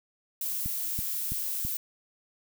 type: noise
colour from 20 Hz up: violet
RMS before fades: -32 dBFS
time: 0.41-1.77 s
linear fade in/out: 2 ms
type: click train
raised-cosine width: 5 ms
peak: -23 dBFS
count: 4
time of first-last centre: 0.66-1.65 s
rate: 3.03 Hz
effects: none